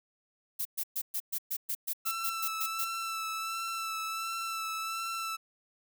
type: noise bursts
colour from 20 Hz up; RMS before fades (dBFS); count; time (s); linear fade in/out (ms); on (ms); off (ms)
violet; -33; 13; 0.59-2.849; 10; 63; 120
type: tone with vibrato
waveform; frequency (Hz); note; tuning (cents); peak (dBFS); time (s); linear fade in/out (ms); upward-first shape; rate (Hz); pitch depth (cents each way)
sawtooth; 1327; E6; +11; -30; 2.05-5.37; 20; sine; 1.4; 23
effects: none